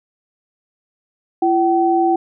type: tone pair together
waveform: sine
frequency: 339 / 764 Hz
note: E4 / G5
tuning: +49 / -45 cents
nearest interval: octave + major second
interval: 1406 cents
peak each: -15 dBFS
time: 1.42-2.16 s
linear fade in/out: 5 ms
effects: none